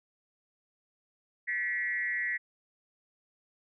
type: tone with frequency modulation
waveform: sine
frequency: 1933 Hz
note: B6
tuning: 38 cents flat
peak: -29 dBFS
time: 1.47-2.38 s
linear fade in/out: 20 ms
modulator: 192 Hz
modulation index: 0.83
effects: none